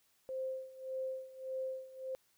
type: tone with tremolo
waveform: sine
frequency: 523.3 Hz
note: C5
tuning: in tune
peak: -35 dBFS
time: 0.29-2.15 s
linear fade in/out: 0 ms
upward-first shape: sine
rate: 1.7 Hz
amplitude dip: 85%
effects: white hiss -73 dBFS RMS until 2.37 s